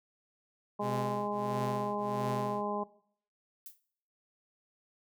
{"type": "harmonic tone", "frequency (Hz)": 206.4, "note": "G#3", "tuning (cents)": -10, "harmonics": [1, 2, 3, 4, 5], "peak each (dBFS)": [-38, -38, -38, -38, -38], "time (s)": [0.79, 2.84], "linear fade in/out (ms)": 10}
{"type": "tone with tremolo", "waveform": "sawtooth", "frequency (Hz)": 127, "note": "B2", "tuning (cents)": 49, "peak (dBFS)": -30, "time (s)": [0.8, 2.66], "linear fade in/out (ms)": 50, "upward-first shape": "triangle", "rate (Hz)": 1.5, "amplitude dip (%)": 100}
{"type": "noise with exponential decay", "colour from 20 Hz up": "violet", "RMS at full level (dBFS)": -42, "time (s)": [3.66, 3.8], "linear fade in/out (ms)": 2, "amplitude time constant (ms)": 30}
{"effects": ["noise-tail reverb RT60 0.6 s tail -19 dB re dry"]}